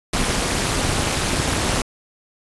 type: noise with amplitude modulation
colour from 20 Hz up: pink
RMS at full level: -17 dBFS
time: 0.13-1.82 s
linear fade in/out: 5 ms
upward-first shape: sine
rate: 223 Hz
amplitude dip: 85%
effects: resampled to 24000 Hz